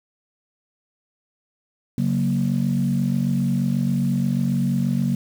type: chord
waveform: sine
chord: F# major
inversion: second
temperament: equal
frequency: 138.59 / 185 / 233.1 Hz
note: C#3 / F#3 / A#3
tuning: 0 / 0 / 0 cents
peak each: -22 dBFS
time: 1.98-5.15 s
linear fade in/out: 2 ms
effects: tanh soft clip ceiling -11 dBFS + 7-bit